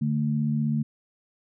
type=tone pair together; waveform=sine; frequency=146.83 / 222.7 Hz; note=D3 / A3; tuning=0 / +21 cents; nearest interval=perfect fifth; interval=721 cents; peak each=-25 dBFS; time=0.01-0.83 s; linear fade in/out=10 ms; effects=none